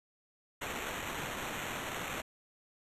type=noise with sample-and-hold; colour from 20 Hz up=white; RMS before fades=-39 dBFS; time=0.61-2.22 s; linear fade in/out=10 ms; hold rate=4900 Hz; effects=resampled to 32000 Hz

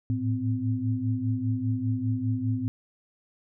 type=tone cluster; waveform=sine; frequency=107.6 / 112.6 / 256.9 Hz; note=A2 / A2 / C4; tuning=-38 / +40 / -32 cents; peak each=-29 dBFS; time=0.1-2.68 s; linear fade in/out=0 ms; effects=none

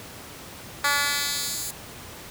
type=tone with high-pass filter sweep; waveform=10% pulse; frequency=286.4 Hz; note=D4; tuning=43 cents flat; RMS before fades=-26 dBFS; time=0.84-1.71 s; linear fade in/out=5 ms; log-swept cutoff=1200 to 8400 Hz; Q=0.89; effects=pink hiss -41 dBFS RMS until 2.3 s + high-pass 60 Hz 12 dB/octave

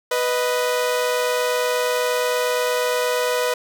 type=tone pair together; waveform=sawtooth; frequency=493.9 / 622.3 Hz; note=B4 / D#5; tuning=0 / 0 cents; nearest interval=major third; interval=400 cents; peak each=-16 / -21 dBFS; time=0.11-3.54 s; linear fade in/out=5 ms; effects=none

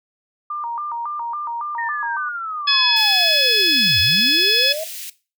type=tone with vibrato; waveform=sine; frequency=1058 Hz; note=C6; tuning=19 cents sharp; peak=-23 dBFS; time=0.5-2.29 s; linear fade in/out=5 ms; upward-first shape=square; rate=3.6 Hz; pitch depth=210 cents each way
type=linear two-way sweep; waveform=sine; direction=down then up; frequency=1864.7 to 77.2 to 653 Hz; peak=-24 dBFS; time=1.78-4.84 s; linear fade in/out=5 ms; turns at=4 s
type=harmonic tone; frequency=850 Hz; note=G#5; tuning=40 cents sharp; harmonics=2 / 3 / 4 / 5 / 6; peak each=-23 / -22 / -17 / -28 / -17 dBFS; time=2.67-4.73 s; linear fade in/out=10 ms
type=high-pass noise; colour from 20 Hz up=white; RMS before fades=-32 dBFS; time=2.96-5.1 s; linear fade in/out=5 ms; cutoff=2200 Hz; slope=24 dB/octave
effects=noise-tail reverb RT60 0.3 s tail -17 dB re dry

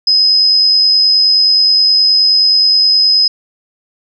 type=tone with amplitude modulation; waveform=sine; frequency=5060 Hz; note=D#8; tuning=28 cents sharp; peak=-5 dBFS; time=0.07-3.28 s; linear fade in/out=5 ms; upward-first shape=sine; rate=89.5 Hz; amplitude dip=30%; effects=none

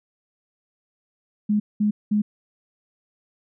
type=tone bursts; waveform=sine; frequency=209.4 Hz; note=G#3; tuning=15 cents sharp; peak=-17 dBFS; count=3; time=1.49-2.22 s; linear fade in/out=10 ms; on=110 ms; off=200 ms; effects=none

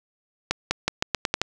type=accelerating click train; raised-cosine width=0.2 ms; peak=-4 dBFS; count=8; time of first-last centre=0.51-1.416 s; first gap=200 ms; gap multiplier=0.85; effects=none

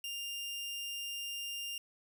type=tone; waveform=sawtooth; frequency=2800 Hz; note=F7; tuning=4 cents sharp; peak=-35 dBFS; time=0.04-1.78 s; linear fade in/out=2 ms; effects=none

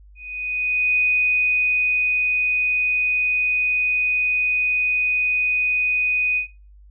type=tone with ADSR envelope; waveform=sine; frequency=2489 Hz; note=D#7; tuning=in tune; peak=-15 dBFS; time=0.15-6.48 s; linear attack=810 ms; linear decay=1300 ms; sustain=-2 dB; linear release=110 ms; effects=noise-tail reverb RT60 0.3 s tail -18 dB re dry + added 50 Hz sine -44 dBFS peak until 6.9 s

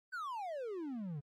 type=exponential sweep; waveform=triangle; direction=down; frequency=1563 to 136.1 Hz; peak=-37 dBFS; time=0.12-1.21 s; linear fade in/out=20 ms; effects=AAC 48 kbps

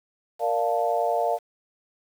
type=chord; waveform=sine; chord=Bb major seventh; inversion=none; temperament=equal; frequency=466.2 / 587.3 / 698.5 / 880 Hz; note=Bb4 / D5 / F5 / A5; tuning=0 / 0 / 0 / 0 cents; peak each=-28 / -27 / -24 / -30 dBFS; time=0.39-1.39 s; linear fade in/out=50 ms; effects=8-bit

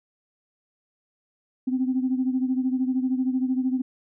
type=beating tone pair; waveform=sine; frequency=255.4 / 268.4 Hz; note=C4 / C4; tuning=-42 / +44 cents; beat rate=13 Hz; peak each=-22 / -27 dBFS; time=1.67-3.82 s; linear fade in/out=10 ms; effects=tanh soft clip ceiling -14 dBFS

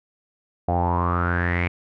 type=tone with low-pass filter sweep; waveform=sawtooth; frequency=87.31 Hz; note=F2; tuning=in tune; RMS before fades=-22 dBFS; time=0.68-1.68 s; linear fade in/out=5 ms; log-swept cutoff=710 to 2300 Hz; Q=9; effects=none

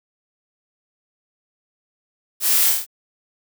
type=noise with echo; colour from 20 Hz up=blue; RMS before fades=-20 dBFS; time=2.4-2.74 s; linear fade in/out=50 ms; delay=25 ms; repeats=5; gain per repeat=-2 dB; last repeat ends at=2.865 s; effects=none

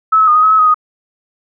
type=tone with pitch steps; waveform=sine; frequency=1299 / 1290 / 1223 / 1250 / 1281 / 1291 / 1255 / 1244 Hz; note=E6 / E6 / D#6 / D#6 / E6 / E6 / D#6 / D#6; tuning=-26 / -38 / -30 / +8 / -50 / -37 / +15 / -1 cents; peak=-6 dBFS; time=0.12-0.744 s; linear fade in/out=10 ms; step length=78 ms; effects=none

